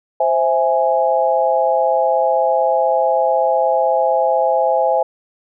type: chord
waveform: sine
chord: C augmented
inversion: none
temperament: equal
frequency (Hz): 523.3 / 659.3 / 830.6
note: C5 / E5 / G#5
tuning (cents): 0 / 0 / 0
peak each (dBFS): -17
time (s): 0.2-5.03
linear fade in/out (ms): 5
effects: none